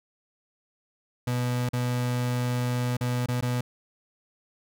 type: tone with dropouts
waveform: 35% pulse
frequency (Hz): 123.47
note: B2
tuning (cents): 0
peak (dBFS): -23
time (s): 1.27-3.61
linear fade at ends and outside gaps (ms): 5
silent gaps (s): 1.691-1.732 / 2.969-3.009 / 3.261-3.285 / 3.41-3.424
effects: none